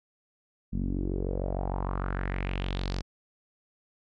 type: tone with low-pass filter sweep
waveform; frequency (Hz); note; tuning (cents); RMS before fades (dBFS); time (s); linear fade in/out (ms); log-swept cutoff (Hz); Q
sawtooth; 46.56; F#1; +12; -31; 0.72-3.02; 20; 210 to 5300; 3.6
effects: none